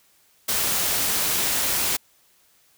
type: noise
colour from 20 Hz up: white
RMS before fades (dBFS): -23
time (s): 0.48-1.97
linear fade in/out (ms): 10
effects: white hiss -60 dBFS RMS until 2.77 s